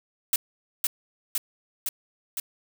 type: noise with echo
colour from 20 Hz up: blue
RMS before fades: -22 dBFS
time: 0.33-0.36 s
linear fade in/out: 2 ms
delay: 510 ms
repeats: 4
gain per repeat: -2 dB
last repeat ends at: 2.4 s
effects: none